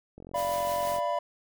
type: click train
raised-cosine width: 2 ms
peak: -32 dBFS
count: 37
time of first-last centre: 0.18-0.985 s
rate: 44.7 Hz
type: noise with tremolo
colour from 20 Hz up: white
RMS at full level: -40 dBFS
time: 0.34-1.01 s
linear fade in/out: 50 ms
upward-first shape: sine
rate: 6 Hz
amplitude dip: 25%
type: chord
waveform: triangle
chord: B diminished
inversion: first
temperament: equal with one note detuned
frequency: 587.3 / 686.9 / 987.8 Hz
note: D5 / F5 / B5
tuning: 0 / -29 / 0 cents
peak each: -29 dBFS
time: 0.34-1.19 s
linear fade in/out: 5 ms
effects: none